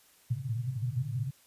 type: band-pass noise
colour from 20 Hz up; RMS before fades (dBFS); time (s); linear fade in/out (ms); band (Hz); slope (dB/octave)
pink; -33; 0.3-1.31; 10; 110 to 140; 96
effects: white hiss -62 dBFS RMS until 1.46 s + resampled to 32000 Hz